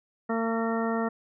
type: harmonic tone with a mistuned harmonic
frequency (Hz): 227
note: A#3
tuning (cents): -46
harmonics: 1 / 2 / 3 / 4 / 5 / 6 / 8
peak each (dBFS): -28 / -31 / -33 / -37 / -38 / -36 / -39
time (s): 0.29-1.09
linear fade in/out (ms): 10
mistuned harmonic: 8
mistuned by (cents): +22
effects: none